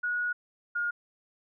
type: tone pair in turn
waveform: sine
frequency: 1455 / 1425.1 Hz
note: F#6 / F6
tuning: -29 / +35 cents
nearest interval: unison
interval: 36 cents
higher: first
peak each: -27 dBFS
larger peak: neither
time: 0.03-0.33 / 0.75-0.91 s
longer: first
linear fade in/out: 10 ms
effects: none